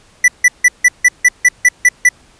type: tone bursts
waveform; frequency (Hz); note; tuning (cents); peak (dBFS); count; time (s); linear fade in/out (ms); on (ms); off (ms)
square; 1975.5; B6; 0; -5; 10; 0.24-2.09; 5; 41; 160
effects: pink hiss -48 dBFS RMS until 2.39 s + resampled to 22050 Hz